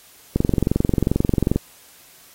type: click train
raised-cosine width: 3 ms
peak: -4 dBFS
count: 28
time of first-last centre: 0.36-1.56 s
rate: 22.5 Hz
effects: white hiss -49 dBFS RMS until 2.34 s + AAC 48 kbps